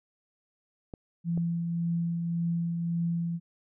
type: clicks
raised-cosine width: 2 ms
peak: -26 dBFS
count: 2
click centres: 0.938 / 1.376 s
type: tone with tremolo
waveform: sine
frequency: 169.3 Hz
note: E3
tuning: 46 cents sharp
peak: -25 dBFS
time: 1.24-3.4 s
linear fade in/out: 50 ms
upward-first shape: triangle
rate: 1.8 Hz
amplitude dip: 35%
effects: none